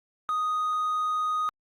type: tone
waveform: triangle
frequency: 1244.5 Hz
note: D#6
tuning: in tune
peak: -22 dBFS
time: 0.29-1.49 s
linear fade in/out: 0 ms
effects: tanh soft clip ceiling -18 dBFS + Opus 48 kbps